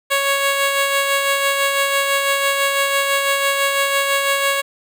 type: tone with tremolo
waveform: 10% pulse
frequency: 554.4 Hz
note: C#5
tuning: in tune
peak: -6 dBFS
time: 0.1-4.62 s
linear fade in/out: 20 ms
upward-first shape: sine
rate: 6 Hz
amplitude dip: 35%
effects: none